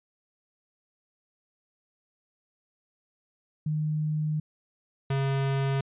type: tone pair in turn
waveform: sine / square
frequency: 153.3 / 136.57 Hz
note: D#3 / C#3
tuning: -25 / -25 cents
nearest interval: major second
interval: 200 cents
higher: first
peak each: -25 dBFS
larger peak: neither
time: 3.66-4.4 / 5.1-5.81 s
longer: first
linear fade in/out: 5 ms
effects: resampled to 8000 Hz